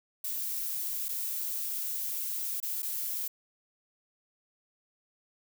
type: noise with dropouts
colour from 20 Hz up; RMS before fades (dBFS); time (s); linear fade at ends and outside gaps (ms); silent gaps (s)
violet; -34; 0.24-3.28; 5; 1.085-1.089 / 2.602-2.627 / 2.822-2.828
effects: none